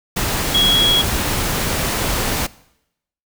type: tone in noise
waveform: sine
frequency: 3322 Hz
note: G#7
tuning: in tune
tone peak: -12 dBFS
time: 0.54-1.02 s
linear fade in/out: 10 ms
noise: pink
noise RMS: -20 dBFS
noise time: 0.16-2.47 s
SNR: +5 dB
effects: noise-tail reverb RT60 0.8 s tail -21 dB re dry